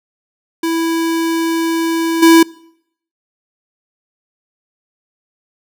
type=tone with level steps; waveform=square; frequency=329.6 Hz; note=E4; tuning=in tune; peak=-15 / -5 dBFS; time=0.63-2.43 s; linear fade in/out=5 ms; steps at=2.22 s; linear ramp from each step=10 ms; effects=noise-tail reverb RT60 0.7 s tail -24 dB re dry